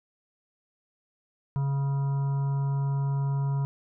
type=harmonic tone; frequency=138.59 Hz; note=C#3; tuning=in tune; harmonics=1 / 3 / 5 / 7 / 9 / 10; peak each=-24 / -46 / -48 / -41 / -53 / -56 dBFS; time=1.56-3.65 s; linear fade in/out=0 ms; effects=none